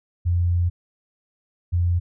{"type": "tone pair in turn", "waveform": "sine", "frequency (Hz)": [87.31, 87.31], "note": ["F2", "F2"], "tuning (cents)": [0, 0], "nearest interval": "unison", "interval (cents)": 0, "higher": "neither", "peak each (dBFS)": [-17, -17], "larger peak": "neither", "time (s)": [[0.25, 0.7], [1.72, 2]], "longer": "first", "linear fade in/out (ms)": 20, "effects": []}